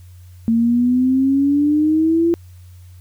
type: exponential sweep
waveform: sine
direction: up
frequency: 225.9 to 341.9 Hz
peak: -12 dBFS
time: 0.48-2.34 s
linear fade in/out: 0 ms
effects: added 90 Hz sine -38 dBFS peak until 3 s + white hiss -56 dBFS RMS until 3 s